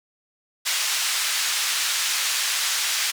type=band-pass noise; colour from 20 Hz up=white; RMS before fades=-24 dBFS; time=0.65-3.12 s; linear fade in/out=20 ms; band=1400 to 6900 Hz; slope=12 dB/octave; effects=none